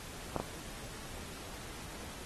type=clicks; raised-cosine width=1 ms; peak=-18 / -21 dBFS; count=2; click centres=0.363 / 0.4 s; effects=pink hiss -47 dBFS RMS until 2.25 s + AAC 32 kbps